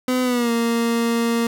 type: tone with pitch glide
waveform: 30% pulse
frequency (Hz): 253.5 to 232.5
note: B3 to A#3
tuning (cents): +45 to -4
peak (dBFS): -15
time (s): 0.08-1.47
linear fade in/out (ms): 2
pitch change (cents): -149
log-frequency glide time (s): 0.23-0.51
effects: none